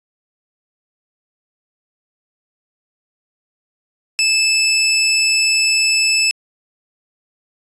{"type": "tone", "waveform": "20% pulse", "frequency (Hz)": 2623, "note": "E7", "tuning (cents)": -9, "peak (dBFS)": -8, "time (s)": [4.19, 6.31], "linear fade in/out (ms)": 0, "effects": ["resampled to 22050 Hz"]}